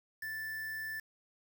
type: tone with quantisation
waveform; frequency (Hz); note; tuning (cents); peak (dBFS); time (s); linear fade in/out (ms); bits
triangle; 1760; A6; 0; -36; 0.22-1; 5; 8
effects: none